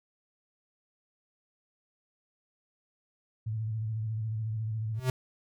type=tone with vibrato; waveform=sine; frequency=110 Hz; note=A2; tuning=in tune; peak=-30 dBFS; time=3.46-5 s; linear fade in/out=10 ms; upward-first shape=square; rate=14 Hz; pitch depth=40 cents each way
type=tone with exponential growth; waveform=square; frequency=128.6 Hz; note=C3; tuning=30 cents flat; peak=-23 dBFS; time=4.94-5.1 s; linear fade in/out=2 ms; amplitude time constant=34 ms
effects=none